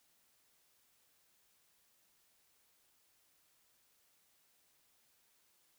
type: silence
effects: white hiss -73 dBFS RMS until 5.78 s